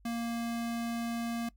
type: tone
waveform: square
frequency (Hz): 233.1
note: A#3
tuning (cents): 0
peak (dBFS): -33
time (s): 0.05-1.49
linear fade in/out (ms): 5
effects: noise-tail reverb RT60 0.1 s tail -20 dB re dry + added 50 Hz sine -58 dBFS peak until 1.56 s